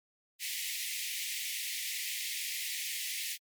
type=high-pass noise; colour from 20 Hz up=pink; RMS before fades=-37 dBFS; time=0.39-3.38 s; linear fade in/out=50 ms; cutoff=1900 Hz; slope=96 dB/octave; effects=MP3 96 kbps